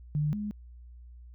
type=tone pair in turn; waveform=sine; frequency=149.5 / 208.7 Hz; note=D3 / G#3; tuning=+31 / +9 cents; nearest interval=tritone; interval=578 cents; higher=second; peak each=-25 / -31 dBFS; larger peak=first; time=0.15-0.33 / 0.33-0.51 s; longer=neither; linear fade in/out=0 ms; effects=added 60 Hz sine -46 dBFS peak until 1.34 s